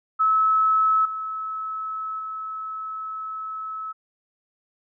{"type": "tone with level steps", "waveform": "sine", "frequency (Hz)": 1297, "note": "E6", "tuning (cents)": -28, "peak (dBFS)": [-16, -27, -29], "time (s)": [0.19, 3.93], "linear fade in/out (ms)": 20, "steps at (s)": [1.05, 2.19], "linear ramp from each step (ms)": 5, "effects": []}